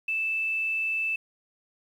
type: tone with quantisation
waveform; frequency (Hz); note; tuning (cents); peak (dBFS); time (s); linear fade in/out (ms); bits
sine; 2637; E7; 0; -25; 0.08-1.16; 5; 9
effects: none